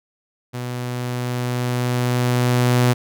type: tone with level ramp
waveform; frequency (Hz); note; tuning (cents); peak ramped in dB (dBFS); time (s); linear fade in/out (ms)
sawtooth; 123.47; B2; 0; -22 to -9; 0.53-2.94; 20
effects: none